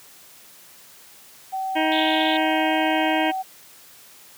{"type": "tone with pitch glide", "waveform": "sine", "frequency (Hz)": [764, 758.7], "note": ["G5", "F#5"], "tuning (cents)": [-45, 43], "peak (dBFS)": -24, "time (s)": [1.52, 3.43], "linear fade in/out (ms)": 20, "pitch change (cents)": -12, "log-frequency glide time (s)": [2, 2.87]}
{"type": "harmonic tone", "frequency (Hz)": 315.1, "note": "D#4", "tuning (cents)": 22, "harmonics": [1, 2, 3, 5, 6, 7, 8, 9, 10], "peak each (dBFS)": [-23, -26, -28, -30, -31, -31, -32, -33, -33], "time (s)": [1.75, 3.32], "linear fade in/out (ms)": 20}
{"type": "band-pass noise", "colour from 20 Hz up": "pink", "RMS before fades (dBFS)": -29, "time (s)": [1.92, 2.37], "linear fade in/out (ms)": 0, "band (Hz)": [3000, 3700], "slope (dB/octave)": 96}
{"effects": ["white hiss -48 dBFS RMS until 4.37 s", "high-pass 100 Hz 12 dB/octave"]}